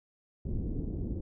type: low-pass noise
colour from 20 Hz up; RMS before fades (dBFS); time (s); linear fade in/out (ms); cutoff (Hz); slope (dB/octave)
pink; -34; 0.45-1.21; 5; 350; 24
effects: none